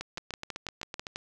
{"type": "two click trains", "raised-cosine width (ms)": 0.2, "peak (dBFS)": [-20, -18], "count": [8, 8], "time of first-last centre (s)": [[0.18, 1.068], [0.01, 1.159]], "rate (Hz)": [7.88, 6.09], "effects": []}